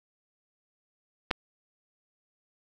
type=clicks; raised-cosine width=0.3 ms; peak=-21 / -8 dBFS; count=2; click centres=1.308 / 1.312 s; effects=none